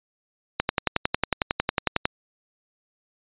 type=click train; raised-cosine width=0.3 ms; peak=-4 dBFS; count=17; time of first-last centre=0.6-2.055 s; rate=11 Hz; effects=resampled to 8000 Hz